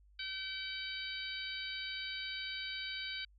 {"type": "harmonic tone", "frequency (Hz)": 766, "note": "G5", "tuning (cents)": -40, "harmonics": [2, 3, 4, 5, 6], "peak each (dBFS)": [-46, -45, -45, -45, -46], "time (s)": [0.19, 3.25], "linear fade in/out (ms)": 5, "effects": ["added 50 Hz sine -61 dBFS peak until 3.38 s"]}